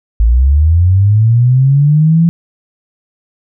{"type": "linear sweep", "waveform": "sine", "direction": "up", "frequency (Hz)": [52.9, 170], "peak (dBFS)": -5, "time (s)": [0.2, 2.29], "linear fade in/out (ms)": 0, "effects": []}